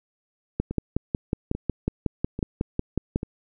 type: two click trains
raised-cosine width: 3 ms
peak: -17 / -10 dBFS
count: 4 / 15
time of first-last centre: 0.71-3.231 / 0.6-3.159 s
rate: 1.19 / 5.47 Hz
effects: none